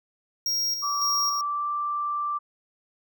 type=tone with tremolo; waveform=square; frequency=5600 Hz; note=F8; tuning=4 cents sharp; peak=-24 dBFS; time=0.46-1.41 s; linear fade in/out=2 ms; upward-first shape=square; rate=1.8 Hz; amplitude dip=50%
type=tone with pitch glide; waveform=sine; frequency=1161 to 1175.2 Hz; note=D6 to D6; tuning=-20 to +1 cents; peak=-25 dBFS; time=0.82-2.39 s; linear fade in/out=20 ms; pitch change=+21 cents; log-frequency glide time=1.31-1.7 s
effects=none